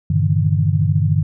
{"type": "chord", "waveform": "sine", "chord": "E half-diminished seventh", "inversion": "first", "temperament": "equal with one note detuned", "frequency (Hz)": [98, 116.54, 146.83, 160.58], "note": ["G2", "Bb2", "D3", "E3"], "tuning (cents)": [0, 0, 0, -45], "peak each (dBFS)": [-17, -23, -17, -20], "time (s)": [0.1, 1.23], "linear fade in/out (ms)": 5, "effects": []}